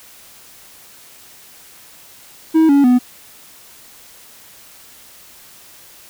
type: tone with pitch steps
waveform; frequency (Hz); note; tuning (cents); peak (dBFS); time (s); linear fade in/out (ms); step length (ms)
triangle; 320 / 281.8 / 248.2; D#4 / C#4 / B3; +49 / +29 / +9; -6; 2.54-2.99; 20; 150
effects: white hiss -43 dBFS RMS until 6.09 s